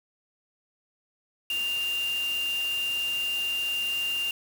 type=tone in noise; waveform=sine; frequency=2794 Hz; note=F7; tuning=in tune; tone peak=-26 dBFS; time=1.5-4.31 s; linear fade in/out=2 ms; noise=white; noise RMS=-40 dBFS; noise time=1.5-4.31 s; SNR=+11 dB; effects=none